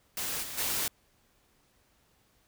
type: noise with level steps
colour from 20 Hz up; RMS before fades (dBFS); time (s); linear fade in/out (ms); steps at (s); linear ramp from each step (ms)
white; -34 / -40 / -31; 0.17-0.88; 2; 0.42 / 0.57; 20
effects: pink hiss -68 dBFS RMS until 2.47 s